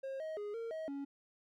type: tone with pitch steps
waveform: triangle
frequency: 537 / 631 / 414.1 / 459 / 636 / 279.6 Hz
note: C5 / D#5 / G#4 / A#4 / D#5 / C#4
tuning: +45 / +24 / -5 / -27 / +38 / +15 cents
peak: -37 dBFS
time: 0.03-1.05 s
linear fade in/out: 10 ms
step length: 170 ms
effects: none